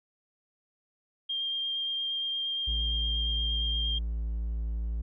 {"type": "tone with vibrato", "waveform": "sine", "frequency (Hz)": 3200, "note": "G7", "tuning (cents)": 35, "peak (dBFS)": -29, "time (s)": [1.29, 3.99], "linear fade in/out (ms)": 10, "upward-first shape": "square", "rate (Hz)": 8.6, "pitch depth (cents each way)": 8}
{"type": "tone", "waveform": "triangle", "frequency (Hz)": 56.1, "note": "A1", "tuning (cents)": 34, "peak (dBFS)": -27, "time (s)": [2.67, 5.02], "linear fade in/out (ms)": 10}
{"effects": []}